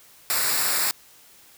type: noise with comb filter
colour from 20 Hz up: white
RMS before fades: -23 dBFS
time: 0.3-0.91 s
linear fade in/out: 0 ms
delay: 0.32 ms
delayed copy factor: -0.65
effects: white hiss -52 dBFS RMS until 1.57 s